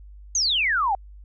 sine exponential sweep, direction down, 6645 to 745 Hz, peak -19 dBFS, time 0.35-0.95 s, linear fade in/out 2 ms, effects added 50 Hz sine -41 dBFS peak until 1.24 s

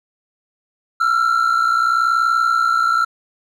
triangle tone pair together, 1336.1 / 1396.9 Hz, E6 / F6, +23 / 0 cents, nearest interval minor second, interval 77 cents, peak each -12 / -15 dBFS, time 1-3.05 s, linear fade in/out 10 ms, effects tanh soft clip ceiling -9 dBFS

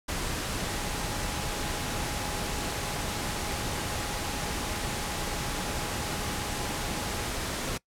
sine tone in noise, 830.6 Hz, G#5, in tune, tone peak -42 dBFS, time 0.67-7.28 s, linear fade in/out 10 ms, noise pink, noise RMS -32 dBFS, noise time 0.08-7.78 s, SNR -13 dB, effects noise-tail reverb RT60 0.1 s tail -22 dB re dry + low-pass 11000 Hz 12 dB/octave

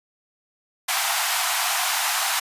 pink high-pass noise, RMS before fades -23 dBFS, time 0.88-2.4 s, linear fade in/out 10 ms, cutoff 680 Hz, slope 96 dB/octave, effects resampled to 32000 Hz

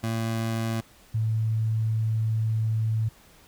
25% pulse / sine tone pair in turn, 113.2 / 110.74 Hz, A2 / A2, +50 / +12 cents, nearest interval unison, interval 38 cents, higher first, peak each -22 dBFS, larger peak neither, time 0.03-0.81 / 1.14-3.09 s, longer second, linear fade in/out 10 ms, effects pink hiss -55 dBFS RMS until 3.47 s

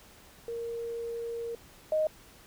sine tone pair in turn, 465.7 / 621.6 Hz, A#4 / D#5, -2 / -2 cents, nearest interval perfect fourth, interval 500 cents, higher second, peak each -33 / -24 dBFS, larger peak second, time 0.48-1.55 / 1.92-2.07 s, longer first, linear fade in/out 2 ms, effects pink hiss -55 dBFS RMS until 2.46 s

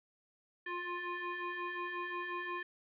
sine tone with frequency modulation, 349.2 Hz, F4, in tune, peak -37 dBFS, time 0.66-2.63 s, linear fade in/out 5 ms, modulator 704 Hz, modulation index 2.8, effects none

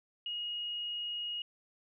sine tone, 2880 Hz, F#7, 47 cents flat, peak -35 dBFS, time 0.26-1.42 s, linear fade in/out 2 ms, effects none

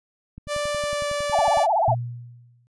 click train, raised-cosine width 5 ms, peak -26 dBFS, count 14, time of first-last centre 0.38-1.573 s, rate 10.9 Hz
sawtooth tone with pitch glide, 587.3 to 581.9 Hz, D5 to D5, 0 to -16 cents, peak -20 dBFS, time 0.47-1.67 s, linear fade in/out 50 ms, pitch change -16 cents, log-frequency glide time 0.83-1.09 s
sine tone with vibrato, 759 Hz, F#5, 44 cents sharp, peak -17 dBFS, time 1.32-1.95 s, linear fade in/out 20 ms, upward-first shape sine, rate 16 Hz, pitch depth 280 cents each way
sine tone with exponential decay, 120 Hz, B2, 49 cents flat, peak -19 dBFS, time 1.88-2.67 s, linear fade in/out 0 ms, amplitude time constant 170 ms
effects resampled to 24000 Hz

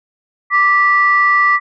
sine tone pair together, 1174.7 / 1959.9 Hz, D6 / B6, 0 / -14 cents, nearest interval major sixth, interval 886 cents, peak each -11 dBFS, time 0.5-1.6 s, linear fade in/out 50 ms, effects tanh soft clip ceiling -1 dBFS

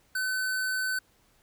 square tone, 1517 Hz, F#6, 43 cents sharp, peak -28 dBFS, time 0.15-0.99 s, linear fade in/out 5 ms, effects pink hiss -65 dBFS RMS until 1.42 s

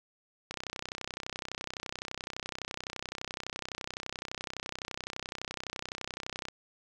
click train, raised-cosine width 0.2 ms, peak -19 dBFS, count 191, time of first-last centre 0.51-6.485 s, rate 31.8 Hz, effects none

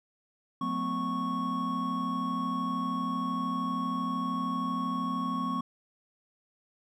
triangle tone cluster, 181 / 221 / 253.9 / 1104 Hz, F#3 / A3 / B3 / C#6, -38 / +8 / +48 / -7 cents, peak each -35 / -35 / -32 / -30 dBFS, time 0.61-5.61 s, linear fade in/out 5 ms, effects none

